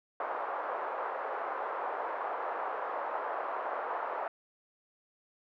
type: band-pass noise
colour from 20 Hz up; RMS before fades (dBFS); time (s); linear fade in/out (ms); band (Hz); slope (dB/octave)
white; -36; 0.2-4.28; 2; 490 to 1200; 24
effects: none